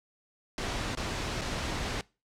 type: noise with dropouts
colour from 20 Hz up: pink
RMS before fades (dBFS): -33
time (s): 0.58-2.01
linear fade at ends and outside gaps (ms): 1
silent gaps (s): 0.951-0.972 / 1.412-1.416
effects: noise-tail reverb RT60 0.3 s tail -23 dB re dry + low-pass 6000 Hz 12 dB/octave